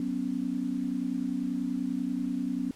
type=chord; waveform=sine; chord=F# suspended fourth; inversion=none; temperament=equal; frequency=185 / 246.9 / 277.2 Hz; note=F#3 / B3 / C#4; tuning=0 / 0 / 0 cents; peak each=-36 / -31 / -32 dBFS; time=0-2.71 s; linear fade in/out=2 ms; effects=pink hiss -55 dBFS RMS until 2.75 s + low-pass 11000 Hz 12 dB/octave